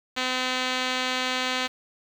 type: tone with low-pass filter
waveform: 5% pulse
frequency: 255.4 Hz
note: C4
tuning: 42 cents flat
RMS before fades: -27 dBFS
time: 0.16-1.68 s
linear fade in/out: 20 ms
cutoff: 4800 Hz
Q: 4.1
effects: 8-bit